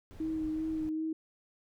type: noise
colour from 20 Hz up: brown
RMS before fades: -48 dBFS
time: 0.11-0.89 s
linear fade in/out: 0 ms
type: tone with vibrato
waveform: sine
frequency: 315.1 Hz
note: D#4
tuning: 22 cents sharp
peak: -31 dBFS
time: 0.2-1.13 s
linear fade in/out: 5 ms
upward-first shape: sine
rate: 2.6 Hz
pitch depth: 20 cents each way
effects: none